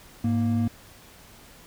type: tone pair together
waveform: triangle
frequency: 104.15 / 233.8 Hz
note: G#2 / A#3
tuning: +5 / +5 cents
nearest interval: octave + major second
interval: 1400 cents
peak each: -23 / -21 dBFS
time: 0.24-0.68 s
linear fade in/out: 5 ms
effects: pink hiss -50 dBFS RMS until 1.66 s